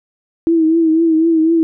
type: tone with vibrato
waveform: sine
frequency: 324.9 Hz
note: E4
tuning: 25 cents flat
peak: -9 dBFS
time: 0.47-1.63 s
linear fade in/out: 0 ms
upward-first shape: triangle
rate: 4 Hz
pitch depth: 62 cents each way
effects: none